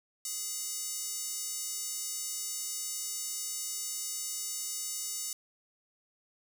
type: tone with high-pass filter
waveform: square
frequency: 415.5 Hz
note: G#4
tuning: 1 cent sharp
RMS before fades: -37 dBFS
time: 0.25-5.33 s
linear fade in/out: 2 ms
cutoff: 6900 Hz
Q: 2
effects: none